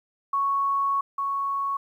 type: tone pair in turn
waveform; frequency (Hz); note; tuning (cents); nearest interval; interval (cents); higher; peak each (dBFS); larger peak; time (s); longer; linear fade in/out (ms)
sine; 1108.7 / 1108.7; C#6 / C#6; 0 / 0; unison; 0; neither; -21 / -24; first; 0.33-1.01 / 1.18-1.77; first; 5
effects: 10-bit